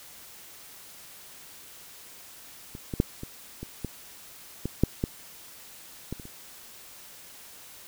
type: clicks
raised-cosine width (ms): 3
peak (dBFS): -26 / -18 / -7 / -23 / -23 / -18 / -16 / -6 / -12 / -19 / -29 / -30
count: 12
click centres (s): 2.751 / 2.938 / 3.001 / 3.234 / 3.63 / 3.847 / 4.656 / 4.836 / 5.039 / 6.126 / 6.198 / 6.254
effects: white hiss -48 dBFS RMS until 7.87 s